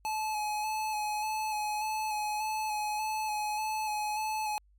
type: tone with vibrato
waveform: square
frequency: 855 Hz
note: A5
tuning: 50 cents flat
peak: -31 dBFS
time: 0.05-4.58 s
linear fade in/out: 0 ms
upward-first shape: square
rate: 1.7 Hz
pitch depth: 20 cents each way
effects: added 50 Hz sine -60 dBFS peak until 4.78 s + MP3 96 kbps